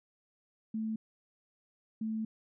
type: tone bursts at uneven times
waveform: sine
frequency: 220 Hz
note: A3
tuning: in tune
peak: -32 dBFS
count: 2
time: 0.74-0.96 / 2.01-2.25 s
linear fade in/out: 5 ms
effects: none